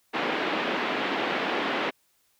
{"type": "band-pass noise", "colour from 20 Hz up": "pink", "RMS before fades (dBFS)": -28, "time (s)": [0.13, 1.91], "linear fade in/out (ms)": 20, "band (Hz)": [250, 3200], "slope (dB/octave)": 24, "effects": ["white hiss -68 dBFS RMS until 2.39 s"]}